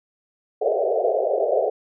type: band-pass noise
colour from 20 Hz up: white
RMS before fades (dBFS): -21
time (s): 0.61-1.7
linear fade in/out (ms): 10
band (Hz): 390 to 710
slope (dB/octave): 96
effects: none